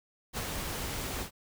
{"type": "noise with ADSR envelope", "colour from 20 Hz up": "pink", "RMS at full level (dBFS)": -33, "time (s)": [0.33, 1.31], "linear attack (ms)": 49, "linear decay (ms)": 21, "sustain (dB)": -3, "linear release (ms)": 98, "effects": []}